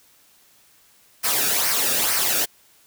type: noise with flanger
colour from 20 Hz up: white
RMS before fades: -21 dBFS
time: 1.23-2.46 s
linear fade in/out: 20 ms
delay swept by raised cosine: 0.27 to 0.99 ms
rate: 2.2 Hz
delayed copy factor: -0.6
effects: white hiss -56 dBFS RMS until 2.86 s